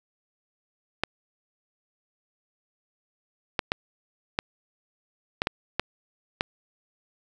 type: clicks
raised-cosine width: 0.3 ms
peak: -7 dBFS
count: 8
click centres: 1.036 / 3.592 / 3.719 / 4.389 / 5.419 / 5.471 / 5.796 / 6.409 s
effects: 7-bit